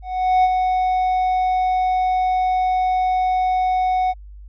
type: tone with ADSR envelope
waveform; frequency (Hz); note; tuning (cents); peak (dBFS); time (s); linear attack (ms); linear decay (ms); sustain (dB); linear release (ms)
triangle; 740; F#5; 0; -9; 0.02-4.14; 420; 36; -5; 38
effects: added 50 Hz sine -36 dBFS peak until 4.48 s + resampled to 11025 Hz